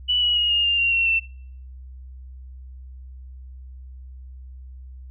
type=tone with pitch steps; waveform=sine; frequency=2960 / 2919 / 2879 / 2839 / 2800 / 2762 / 2724 / 2686 Hz; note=F#7 / F#7 / F#7 / F7 / F7 / F7 / F7 / E7; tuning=0 / -24 / -48 / +28 / +4 / -20 / -44 / +32 cents; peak=-17 dBFS; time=0.08-1.2 s; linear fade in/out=20 ms; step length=140 ms; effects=noise-tail reverb RT60 0.6 s tail -23 dB re dry + added 64 Hz sine -37 dBFS peak until 5.1 s